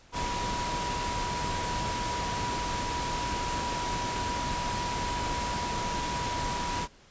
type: tone in noise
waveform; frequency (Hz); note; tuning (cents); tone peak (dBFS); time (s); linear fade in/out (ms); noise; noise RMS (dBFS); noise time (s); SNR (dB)
sine; 971; B5; -30; -32; 0.12-6.88; 50; pink; -33; 0.12-6.88; -2
effects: pink hiss -57 dBFS RMS until 7.1 s + resampled to 16000 Hz